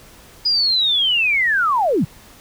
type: linear sweep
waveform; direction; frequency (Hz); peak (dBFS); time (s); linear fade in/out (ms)
sine; down; 4978 to 115.4; -14; 0.45-2.05; 10
effects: pink hiss -45 dBFS RMS until 2.4 s

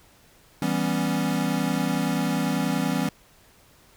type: chord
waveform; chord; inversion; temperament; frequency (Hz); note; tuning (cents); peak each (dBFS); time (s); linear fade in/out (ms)
square; C# half-diminished seventh; first; equal; 164.81 / 196 / 246.9 / 277.2; E3 / G3 / B3 / C#4; 0 / 0 / 0 / 0; -29; 0.62-3.09; 2
effects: pink hiss -56 dBFS RMS until 3.96 s

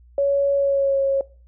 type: tone with pitch glide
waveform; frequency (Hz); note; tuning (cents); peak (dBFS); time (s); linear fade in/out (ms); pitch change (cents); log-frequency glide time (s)
sine; 560 to 546.6; C#5 to C#5; +18 to -24; -16; 0.18-1.21; 2; -42; 0.55-0.99
effects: noise-tail reverb RT60 0.4 s tail -22 dB re dry + added 60 Hz sine -47 dBFS peak until 1.47 s

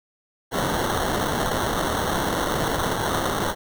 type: noise with sample-and-hold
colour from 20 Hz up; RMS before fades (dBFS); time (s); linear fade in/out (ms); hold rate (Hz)
white; -24; 0.51-3.55; 50; 2450
effects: none

